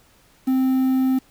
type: tone with quantisation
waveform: triangle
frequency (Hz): 261.2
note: C4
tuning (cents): -3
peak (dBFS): -14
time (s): 0.47-1.19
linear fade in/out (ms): 10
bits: 7
effects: pink hiss -56 dBFS RMS until 1.3 s